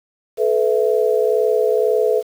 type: chord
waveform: sine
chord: A suspended second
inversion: none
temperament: equal with one note detuned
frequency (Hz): 431.9 / 493.9 / 659.3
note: A4 / B4 / E5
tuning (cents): -32 / 0 / 0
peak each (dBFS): -16 / -18 / -22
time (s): 0.37-2.23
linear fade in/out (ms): 50
effects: 7-bit